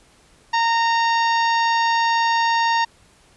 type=harmonic tone with a mistuned harmonic; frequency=922 Hz; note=A#5; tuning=19 cents flat; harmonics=1 / 2 / 3 / 4 / 5 / 6 / 7; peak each=-17 / -23 / -30 / -31 / -32 / -33 / -39 dBFS; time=0.53-2.85 s; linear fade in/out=10 ms; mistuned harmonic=7; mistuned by=+39 cents; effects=pink hiss -54 dBFS RMS until 3.36 s + resampled to 24000 Hz